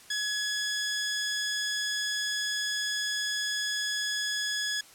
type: tone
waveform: 15% pulse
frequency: 1685 Hz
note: G#6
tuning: 25 cents sharp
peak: -22 dBFS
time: 0.1-4.81 s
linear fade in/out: 5 ms
effects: white hiss -53 dBFS RMS until 4.94 s + low-pass 11000 Hz 12 dB/octave